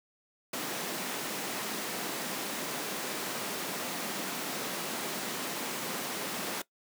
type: high-pass noise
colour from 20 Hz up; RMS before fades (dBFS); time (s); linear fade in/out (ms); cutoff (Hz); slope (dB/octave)
pink; -36; 0.53-6.62; 5; 190; 24
effects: noise-tail reverb RT60 0.1 s tail -19 dB re dry